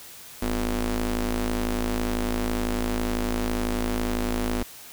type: ring-modulated tone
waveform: sawtooth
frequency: 110 Hz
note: A2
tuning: in tune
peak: -17 dBFS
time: 0.42-4.63 s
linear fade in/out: 5 ms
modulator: 139 Hz
effects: white hiss -44 dBFS RMS until 4.92 s